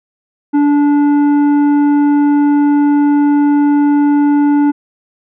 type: tone with tanh clipping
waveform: sine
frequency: 290 Hz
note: D4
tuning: 22 cents flat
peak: -9 dBFS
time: 0.53-4.72 s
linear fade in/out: 20 ms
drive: 9 dB
effects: none